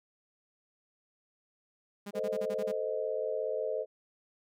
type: tone bursts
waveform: sawtooth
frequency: 203 Hz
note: G#3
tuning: 39 cents flat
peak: -35 dBFS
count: 8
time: 2.06-2.719 s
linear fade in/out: 10 ms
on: 50 ms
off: 37 ms
type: chord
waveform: sine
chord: A diminished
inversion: none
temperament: equal with one note detuned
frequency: 440 / 516.9 / 622.3 Hz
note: A4 / C5 / Eb5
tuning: 0 / -21 / 0 cents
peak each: -35 dBFS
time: 2.13-3.86 s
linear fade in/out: 50 ms
effects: none